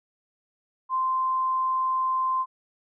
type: tone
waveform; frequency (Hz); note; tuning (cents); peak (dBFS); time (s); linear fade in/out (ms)
sine; 1041; C6; -9; -22; 0.89-2.46; 50
effects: none